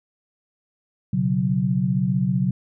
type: chord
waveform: sine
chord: B suspended second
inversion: none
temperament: just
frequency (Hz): 123.47 / 138.9 / 185.21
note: B2 / C#3 / F#3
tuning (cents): 0 / +4 / +2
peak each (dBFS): -25 / -23 / -21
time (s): 1.13-2.51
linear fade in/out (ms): 5
effects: none